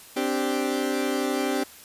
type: chord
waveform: 30% pulse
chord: C suspended second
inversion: none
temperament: equal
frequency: 261.6 / 293.7 / 392 Hz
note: C4 / D4 / G4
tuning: 0 / 0 / 0 cents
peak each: -25 / -26 / -26 dBFS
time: 0.16-1.64 s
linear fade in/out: 10 ms
effects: white hiss -47 dBFS RMS until 1.84 s + resampled to 32000 Hz